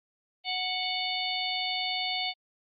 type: harmonic tone with a mistuned harmonic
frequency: 740 Hz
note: F#5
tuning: in tune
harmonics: 1 / 3 / 4 / 5 / 6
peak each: -35 / -35 / -35 / -35 / -35 dBFS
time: 0.44-2.34 s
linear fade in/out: 50 ms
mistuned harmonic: 5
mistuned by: -52 cents
effects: Opus 24 kbps